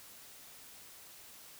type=silence; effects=white hiss -54 dBFS RMS until 1.59 s